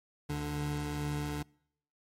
25% pulse tone pair together, 72.51 / 147.3 Hz, D2 / D3, -22 / +6 cents, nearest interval octave, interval 1228 cents, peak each -36 / -30 dBFS, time 0.29-1.43 s, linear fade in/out 10 ms, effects noise-tail reverb RT60 0.7 s tail -26 dB re dry + MP3 64 kbps

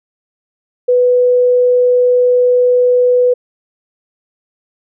sine tone, 495.1 Hz, B4, 4 cents sharp, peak -7 dBFS, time 0.88-3.34 s, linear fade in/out 10 ms, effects none

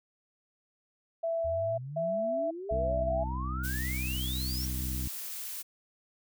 sine tone bursts, 663 Hz, E5, 10 cents sharp, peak -28 dBFS, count 3, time 1.23-3.24 s, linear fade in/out 10 ms, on 550 ms, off 180 ms
sine exponential sweep, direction up, 76.8 to 5700 Hz, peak -37 dBFS, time 1.44-4.66 s, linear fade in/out 10 ms
harmonic tone, 63.9 Hz, C2, 40 cents flat, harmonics 1 / 2 / 3 / 4 / 5, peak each -33 / -39 / -43 / -45 / -47 dBFS, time 2.71-5.08 s, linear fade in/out 5 ms
blue noise, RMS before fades -39 dBFS, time 3.63-5.63 s, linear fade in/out 20 ms
effects none

